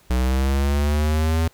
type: linear sweep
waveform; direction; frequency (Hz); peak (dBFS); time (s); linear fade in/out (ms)
square; up; 61.74 to 82.41; -18; 0.1-1.48; 5
effects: pink hiss -55 dBFS RMS until 1.53 s